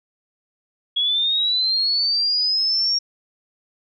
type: linear sweep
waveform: sine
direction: up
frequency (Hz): 3322 to 5588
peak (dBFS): -17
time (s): 0.96-2.99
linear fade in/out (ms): 10
effects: none